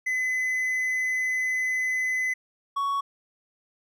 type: tone pair in turn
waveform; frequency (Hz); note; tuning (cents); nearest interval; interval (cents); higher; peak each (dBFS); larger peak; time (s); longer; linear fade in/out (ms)
triangle; 2022 / 1116; B6 / C#6; +40 / +11; minor seventh; 1029; first; -22; neither; 0.06-2.34 / 2.76-3.01; first; 10
effects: none